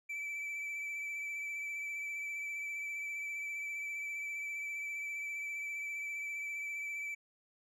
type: tone with vibrato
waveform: triangle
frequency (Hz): 2315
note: D7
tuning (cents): -25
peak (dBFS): -36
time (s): 0.09-7.15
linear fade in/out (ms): 10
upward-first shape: triangle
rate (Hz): 15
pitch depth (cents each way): 26
effects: none